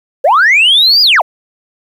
sine linear two-way sweep, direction up then down, 490 to 4978 to 497.1 Hz, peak -3 dBFS, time 0.24-1.22 s, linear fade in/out 10 ms, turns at 1.02 s, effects tanh soft clip ceiling -2 dBFS + 7-bit

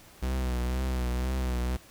45% pulse tone with vibrato, 63 Hz, B1, 35 cents sharp, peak -27 dBFS, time 0.22-1.77 s, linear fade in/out 10 ms, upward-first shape triangle, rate 2 Hz, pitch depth 58 cents each way, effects pink hiss -53 dBFS RMS until 1.9 s

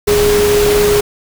sine tone in noise, 414.4 Hz, G#4, 4 cents flat, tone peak -9 dBFS, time 0.07-1.01 s, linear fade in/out 10 ms, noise pink, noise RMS -17 dBFS, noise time 0.07-1.01 s, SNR +5 dB, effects none

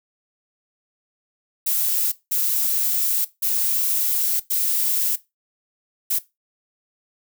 violet noise bursts at uneven times, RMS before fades -21 dBFS, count 5, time 1.66-2.12 / 2.31-3.25 / 3.42-4.4 / 4.5-5.16 / 6.1-6.19 s, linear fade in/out 10 ms, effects noise-tail reverb RT60 0.2 s tail -17 dB re dry

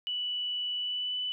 sine tone with pitch glide, 2960 to 2989 Hz, F#7 to F#7, 0 to +17 cents, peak -30 dBFS, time 0.07-1.32 s, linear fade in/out 0 ms, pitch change +17 cents, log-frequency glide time 0.77-1.17 s, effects none

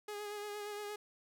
sawtooth tone with vibrato, 414.8 Hz, G#4, 2 cents flat, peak -37 dBFS, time 0.08-0.96 s, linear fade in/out 5 ms, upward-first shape sine, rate 8.6 Hz, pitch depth 25 cents each way, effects none

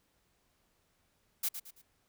blue noise with echo, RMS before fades -32 dBFS, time 1.43-1.49 s, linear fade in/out 10 ms, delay 110 ms, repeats 3, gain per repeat -9 dB, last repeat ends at 1.82 s, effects pink hiss -74 dBFS RMS until 2.08 s

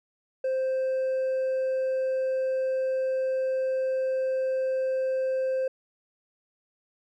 sine tone with hard clipping, 523.3 Hz, C5, in tune, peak -25 dBFS, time 0.44-5.68 s, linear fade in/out 5 ms, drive 2 dB, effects none

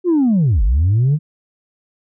sine linear two-way sweep, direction down then up, 370 to 43.65 to 157.8 Hz, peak -9 dBFS, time 0.04-1.19 s, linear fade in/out 50 ms, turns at 0.63 s, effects tanh soft clip ceiling -9 dBFS

